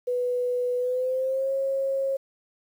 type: tone with pitch glide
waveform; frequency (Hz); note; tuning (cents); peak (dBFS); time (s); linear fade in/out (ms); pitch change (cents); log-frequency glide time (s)
sine; 493.9 to 541.7; B4 to C#5; 0 to -40; -23; 0.07-2.17; 10; +160; 0.78-1.51
effects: 9-bit